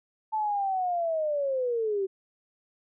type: linear sweep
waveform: sine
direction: down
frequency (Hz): 880 to 377.1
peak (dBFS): -25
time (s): 0.32-2.07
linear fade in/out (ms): 20
effects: none